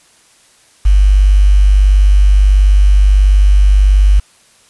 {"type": "tone with quantisation", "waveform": "sine", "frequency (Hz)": 49.26, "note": "G1", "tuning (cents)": 9, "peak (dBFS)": -4, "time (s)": [0.85, 4.2], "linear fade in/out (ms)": 10, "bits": 5, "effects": ["white hiss -48 dBFS RMS until 4.69 s", "resampled to 24000 Hz"]}